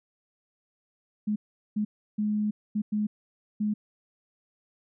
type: tone bursts at uneven times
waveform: sine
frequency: 210.7 Hz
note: G#3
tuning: 25 cents sharp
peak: -24 dBFS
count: 6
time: 1.27-1.36 / 1.76-1.85 / 2.18-2.51 / 2.75-2.82 / 2.92-3.07 / 3.6-3.74 s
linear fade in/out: 10 ms
effects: none